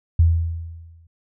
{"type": "tone with exponential decay", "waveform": "sine", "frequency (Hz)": 83, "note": "E2", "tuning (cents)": 12, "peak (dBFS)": -9, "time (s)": [0.19, 1.07], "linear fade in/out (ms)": 5, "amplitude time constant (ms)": 190, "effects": []}